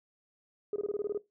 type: tone bursts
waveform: sine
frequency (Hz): 415.3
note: G#4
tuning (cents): 0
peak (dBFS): -28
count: 9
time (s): 0.73-1.176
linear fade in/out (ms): 2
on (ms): 30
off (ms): 22
effects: noise-tail reverb RT60 0.2 s tail -19 dB re dry + tanh soft clip ceiling -25 dBFS